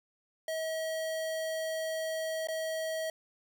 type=tone with dropouts; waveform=square; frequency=640 Hz; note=D#5; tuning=49 cents sharp; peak=-33 dBFS; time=0.48-3.1 s; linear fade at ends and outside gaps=2 ms; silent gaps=2.472-2.485 s; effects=none